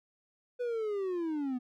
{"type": "linear sweep", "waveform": "triangle", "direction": "down", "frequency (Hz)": [497.4, 243.3], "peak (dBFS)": -29, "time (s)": [0.59, 1.59], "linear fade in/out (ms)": 20, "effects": []}